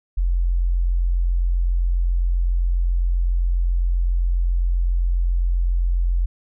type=tone; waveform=sine; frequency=43.75 Hz; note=F1; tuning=4 cents sharp; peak=-16 dBFS; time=0.17-6.26 s; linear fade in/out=10 ms; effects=none